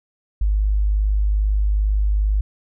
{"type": "tone", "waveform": "sine", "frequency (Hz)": 51.2, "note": "G#1", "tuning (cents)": -24, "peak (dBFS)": -15, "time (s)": [0.41, 2.41], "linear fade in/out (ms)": 5, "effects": []}